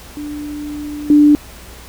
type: tone with level steps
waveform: sine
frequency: 295.3 Hz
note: D4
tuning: 10 cents sharp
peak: -23 / -5 dBFS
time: 0.17-1.35 s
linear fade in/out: 0 ms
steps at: 1.1 s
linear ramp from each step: 2 ms
effects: added 60 Hz sine -38 dBFS peak until 1.88 s + pink hiss -38 dBFS RMS until 1.88 s